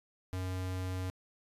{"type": "tone", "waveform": "square", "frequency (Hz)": 92.5, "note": "F#2", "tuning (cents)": 0, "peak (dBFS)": -35, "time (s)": [0.33, 1.1], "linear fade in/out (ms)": 0, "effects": ["resampled to 32000 Hz"]}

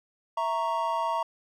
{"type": "chord", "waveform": "triangle", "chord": "A# diminished", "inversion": "second", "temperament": "equal", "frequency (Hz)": [659.3, 932.3, 1108.7], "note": ["E5", "A#5", "C#6"], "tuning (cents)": [0, 0, 0], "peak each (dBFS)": [-30, -26, -30], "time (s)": [0.37, 1.23], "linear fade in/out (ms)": 5, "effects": []}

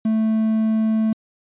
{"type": "tone with quantisation", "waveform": "triangle", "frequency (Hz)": 220, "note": "A3", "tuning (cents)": 0, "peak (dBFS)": -14, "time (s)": [0.05, 1.13], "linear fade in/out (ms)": 5, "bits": 7, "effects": ["resampled to 8000 Hz"]}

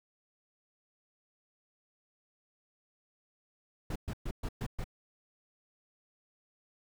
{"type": "noise bursts", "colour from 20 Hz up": "brown", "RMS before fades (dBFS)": -35, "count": 6, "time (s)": [3.9, 4.842], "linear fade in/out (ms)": 5, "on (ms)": 57, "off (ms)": 120, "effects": []}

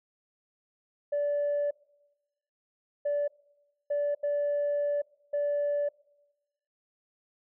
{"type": "tone bursts at uneven times", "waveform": "sine", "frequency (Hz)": 580, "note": "D5", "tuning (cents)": -22, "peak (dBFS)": -24, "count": 5, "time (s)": [[1.12, 1.71], [3.05, 3.28], [3.9, 4.15], [4.23, 5.02], [5.33, 5.89]], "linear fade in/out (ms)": 10, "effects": ["noise-tail reverb RT60 1.0 s tail -23 dB re dry", "tanh soft clip ceiling -23 dBFS"]}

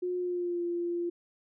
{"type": "tone with pitch glide", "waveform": "sine", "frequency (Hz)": [360, 345.9], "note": ["F#4", "F4"], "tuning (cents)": [-47, -17], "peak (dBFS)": -29, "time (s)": [0.02, 1.1], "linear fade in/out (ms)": 10, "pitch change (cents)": -70, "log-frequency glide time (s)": [0.18, 0.63], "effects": []}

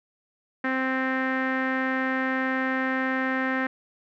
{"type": "tone with low-pass filter", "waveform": "sawtooth", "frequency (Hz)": 261.6, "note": "C4", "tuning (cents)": 0, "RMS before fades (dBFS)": -26, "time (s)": [0.64, 3.67], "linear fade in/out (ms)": 5, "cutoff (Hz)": 1800, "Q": 5.2, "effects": []}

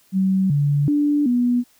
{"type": "tone with pitch steps", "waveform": "sine", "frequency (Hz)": [190.4, 144, 292.5, 244], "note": ["F#3", "D3", "D4", "B3"], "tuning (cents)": [50, -34, -7, -21], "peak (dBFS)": -15, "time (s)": [0.12, 1.64], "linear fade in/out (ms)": 50, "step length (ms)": 380, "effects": ["white hiss -57 dBFS RMS until 1.79 s"]}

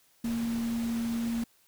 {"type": "tone in noise", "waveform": "sine", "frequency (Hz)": 231.8, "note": "A#3", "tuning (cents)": -10, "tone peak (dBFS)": -28, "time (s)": [0.24, 1.44], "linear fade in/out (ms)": 5, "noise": "pink", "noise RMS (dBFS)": -43, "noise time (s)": [0.24, 1.44], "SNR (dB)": 12, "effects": ["white hiss -65 dBFS RMS until 1.67 s"]}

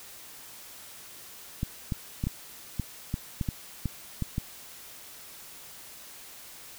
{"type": "clicks", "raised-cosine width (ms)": 5, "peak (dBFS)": -16, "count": 11, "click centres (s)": [1.631, 1.922, 2.239, 2.27, 2.797, 3.141, 3.412, 3.488, 3.857, 4.223, 4.381], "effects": ["white hiss -47 dBFS RMS until 6.78 s"]}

